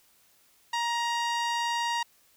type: tone with low-pass filter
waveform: sawtooth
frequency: 941 Hz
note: A#5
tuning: 16 cents sharp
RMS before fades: -29 dBFS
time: 0.73-2.03 s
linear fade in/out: 5 ms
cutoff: 6000 Hz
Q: 0.97
effects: white hiss -63 dBFS RMS until 2.36 s